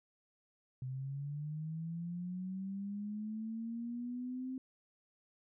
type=linear sweep; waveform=sine; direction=up; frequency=127.3 to 261.6 Hz; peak=-38 dBFS; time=0.82-4.58 s; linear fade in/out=2 ms; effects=none